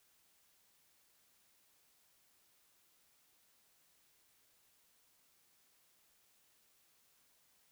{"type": "silence", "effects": ["white hiss -72 dBFS RMS until 7.71 s"]}